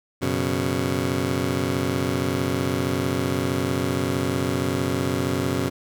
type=chord; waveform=15% pulse; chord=F# suspended fourth; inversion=none; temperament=just; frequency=92.5 / 123.33 / 138.75 Hz; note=F#2 / B2 / C#3; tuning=0 / -2 / +2 cents; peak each=-21 dBFS; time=0.21-5.7 s; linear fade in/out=20 ms; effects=none